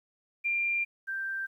sine tone pair in turn, 2385 / 1571.8 Hz, D7 / G6, +26 / +4 cents, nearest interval perfect fifth, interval 722 cents, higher first, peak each -26 / -31 dBFS, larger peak first, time 0.44-0.85 / 1.07-1.47 s, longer first, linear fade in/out 20 ms, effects 11-bit

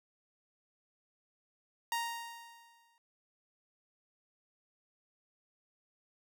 sawtooth tone with exponential decay, 932.3 Hz, A#5, in tune, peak -27 dBFS, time 1.92-2.98 s, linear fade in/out 1 ms, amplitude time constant 230 ms, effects none

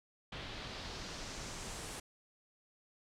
pink noise with low-pass filter sweep, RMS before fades -45 dBFS, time 0.32-2 s, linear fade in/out 5 ms, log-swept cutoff 3400 to 9400 Hz, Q 1.7, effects none

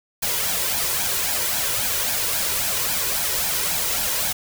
white noise with flanger, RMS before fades -23 dBFS, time 0.22-4.33 s, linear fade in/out 10 ms, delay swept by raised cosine 1.2 to 2.1 ms, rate 3.7 Hz, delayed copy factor +0.6, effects none

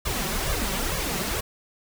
pink noise with flanger, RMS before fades -27 dBFS, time 0.05-1.41 s, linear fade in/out 10 ms, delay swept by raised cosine 1.7 to 5.3 ms, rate 2.2 Hz, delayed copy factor +0.85, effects none

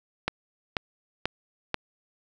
click train, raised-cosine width 0.3 ms, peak -9 dBFS, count 4, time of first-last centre 0.28-1.743 s, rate 2.05 Hz, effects none

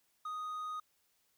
triangle tone, 1244.5 Hz, D#6, in tune, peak -36 dBFS, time 0.25-0.8 s, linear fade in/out 5 ms, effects white hiss -75 dBFS RMS until 1.37 s

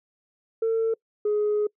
sine tone pair in turn, 450.4 / 419.1 Hz, A4 / G#4, +40 / +16 cents, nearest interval minor second, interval 124 cents, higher first, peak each -19 dBFS, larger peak neither, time 0.62-0.94 / 1.25-1.67 s, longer second, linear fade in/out 5 ms, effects noise-tail reverb RT60 0.1 s tail -26 dB re dry + tanh soft clip ceiling -18 dBFS

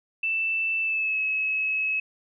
sine tone with pitch glide, 2655 to 2575 Hz, E7 to E7, +12 to -41 cents, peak -23 dBFS, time 0.23-2 s, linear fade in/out 5 ms, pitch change -53 cents, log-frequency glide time 0.8-1.19 s, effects none

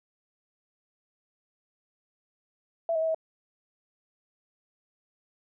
sine tone with pitch steps, 666 / 638 / 647 / 642 Hz, E5 / D#5 / E5 / E5, +18 / +43 / -32 / -46 cents, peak -24 dBFS, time 2.89-3.146 s, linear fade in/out 2 ms, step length 64 ms, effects none

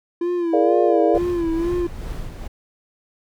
triangle tone with vibrato, 340 Hz, F4, 46 cents flat, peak -17 dBFS, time 0.21-1.87 s, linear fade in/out 5 ms, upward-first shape sine, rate 2.1 Hz, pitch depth 72 cents each way
sine chord, Bb dominant seventh, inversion third, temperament equal, 415.3 / 466.2 / 587.3 / 698.5 Hz, Ab4 / Bb4 / D5 / F5, 0 / 0 / 0 / 0 cents, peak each -20 / -20 / -20 / -21 dBFS, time 0.53-1.18 s, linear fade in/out 5 ms
brown noise with tremolo, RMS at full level -28 dBFS, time 1.14-2.48 s, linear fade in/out 10 ms, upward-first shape sine, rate 2.3 Hz, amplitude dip 45%
effects none

